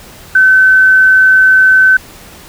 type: tone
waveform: sine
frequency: 1526 Hz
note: G6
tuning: 47 cents flat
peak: -3 dBFS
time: 0.35-1.97 s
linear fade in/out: 5 ms
effects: pink hiss -35 dBFS RMS until 2.48 s